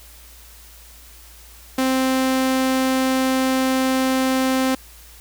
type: tone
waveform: sawtooth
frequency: 261.6 Hz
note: C4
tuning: in tune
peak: -13 dBFS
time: 1.78-4.75 s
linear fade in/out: 5 ms
effects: added 57 Hz sine -45 dBFS peak until 5.2 s + white hiss -46 dBFS RMS until 5.2 s